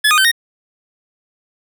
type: tone with pitch steps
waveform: 25% pulse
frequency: 1714 / 1233 / 1541 / 1859 Hz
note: A6 / D#6 / G6 / A#6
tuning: -46 / -16 / -30 / -5 cents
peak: -6 dBFS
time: 0.04-0.316 s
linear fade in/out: 10 ms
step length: 69 ms
effects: none